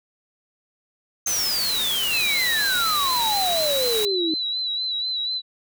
sine exponential sweep, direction down, 6380 to 308.6 Hz, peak -22 dBFS, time 1.26-4.34 s, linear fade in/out 2 ms
white noise, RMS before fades -28 dBFS, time 1.27-4.05 s, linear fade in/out 0 ms
sine tone with vibrato, 3966 Hz, B7, 7 cents sharp, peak -23 dBFS, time 2.1-5.42 s, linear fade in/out 50 ms, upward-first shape sine, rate 4.1 Hz, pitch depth 49 cents each way
effects none

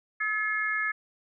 harmonic tone, 428.6 Hz, A4, 45 cents flat, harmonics 3 / 4 / 5, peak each -34 / -28 / -31 dBFS, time 0.2-0.92 s, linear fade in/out 10 ms, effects none

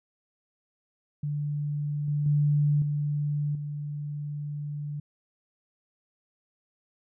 sine tone with level steps, 146.83 Hz, D3, in tune, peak -27 / -24 / -20 / -25 / -31 dBFS, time 1.23-5 s, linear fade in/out 5 ms, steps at 2.08 / 2.26 / 2.82 / 3.55 s, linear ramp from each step 2 ms, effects none

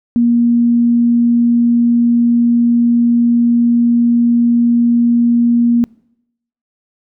sine tone, 236.9 Hz, A#3, 28 cents sharp, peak -8 dBFS, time 0.16-5.84 s, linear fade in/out 0 ms, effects noise-tail reverb RT60 0.8 s tail -25 dB re dry

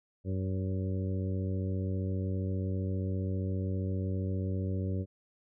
harmonic tone with a mistuned harmonic, 95 Hz, F#2, 46 cents sharp, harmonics 1 / 2 / 3 / 4 / 5 / 6, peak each -31 / -37 / -41 / -43 / -45 / -47 dBFS, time 0.24-5.06 s, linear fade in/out 50 ms, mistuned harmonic 6, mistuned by -22 cents, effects none

